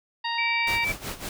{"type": "harmonic tone", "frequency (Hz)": 932.3, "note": "A#5", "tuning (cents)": 0, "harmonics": [1, 2, 3, 4, 5], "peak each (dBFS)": [-29, -32, -34, -35, -36], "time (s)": [0.24, 0.85], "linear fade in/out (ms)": 10}
{"type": "tone", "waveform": "sine", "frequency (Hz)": 2319, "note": "D7", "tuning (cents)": -22, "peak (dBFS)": -24, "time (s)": [0.38, 0.92], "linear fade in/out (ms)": 5}
{"type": "noise with tremolo", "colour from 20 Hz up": "pink", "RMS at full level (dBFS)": -32, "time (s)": [0.67, 1.29], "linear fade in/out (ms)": 2, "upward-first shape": "sine", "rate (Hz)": 5.4, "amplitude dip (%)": 80}
{"effects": []}